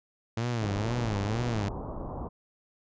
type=tone with vibrato; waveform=sawtooth; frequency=110 Hz; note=A2; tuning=in tune; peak=-24 dBFS; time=0.37-1.69 s; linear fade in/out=5 ms; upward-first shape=sine; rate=2.1 Hz; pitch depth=180 cents each way
type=low-pass noise; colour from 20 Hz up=pink; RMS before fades=-37 dBFS; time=0.61-2.29 s; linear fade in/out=20 ms; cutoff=1100 Hz; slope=48 dB/octave
effects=resampled to 16000 Hz